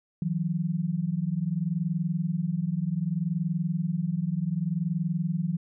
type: tone pair together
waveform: sine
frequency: 159.35 / 180 Hz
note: D#3 / F#3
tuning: +42 / -47 cents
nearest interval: major second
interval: 211 cents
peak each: -28 / -28 dBFS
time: 0.22-5.57 s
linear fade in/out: 2 ms
effects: none